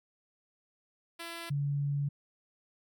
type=tone pair in turn; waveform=5% pulse / sine; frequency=336.4 / 142.59 Hz; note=E4 / C#3; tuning=+35 / +49 cents; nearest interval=octave + minor third; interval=1486 cents; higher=first; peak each=-28 / -28 dBFS; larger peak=neither; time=1.19-1.5 / 1.5-2.09 s; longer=second; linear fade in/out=10 ms; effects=MP3 96 kbps